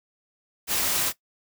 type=noise with amplitude modulation; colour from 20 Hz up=white; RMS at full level=-22 dBFS; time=0.67-1.13 s; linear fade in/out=50 ms; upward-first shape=sine; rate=282 Hz; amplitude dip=60%; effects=noise-tail reverb RT60 0.1 s tail -17 dB re dry